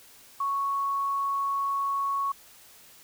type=tone; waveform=sine; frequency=1108.7 Hz; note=C#6; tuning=in tune; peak=-25 dBFS; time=0.4-2.32 s; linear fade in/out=5 ms; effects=white hiss -53 dBFS RMS until 3.03 s